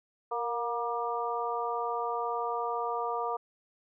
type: harmonic tone with a mistuned harmonic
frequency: 237.9 Hz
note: A#3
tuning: 35 cents sharp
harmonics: 2 / 3 / 4 / 5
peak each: -35 / -35 / -35 / -35 dBFS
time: 0.31-3.37 s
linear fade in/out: 10 ms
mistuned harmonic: 2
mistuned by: -30 cents
effects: none